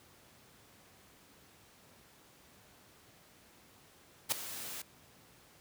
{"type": "noise with ADSR envelope", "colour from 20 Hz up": "white", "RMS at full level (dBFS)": -28, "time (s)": [4.29, 4.82], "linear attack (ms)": 30, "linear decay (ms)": 4, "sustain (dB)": -15, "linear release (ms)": 5, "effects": ["pink hiss -61 dBFS RMS until 5.6 s", "high-pass 80 Hz 12 dB/octave"]}